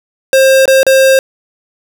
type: tone with dropouts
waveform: square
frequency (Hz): 532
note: C5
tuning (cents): +29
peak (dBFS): -5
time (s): 0.33-1.19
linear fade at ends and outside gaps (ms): 1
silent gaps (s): 0.656-0.678 / 0.831-0.866
effects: none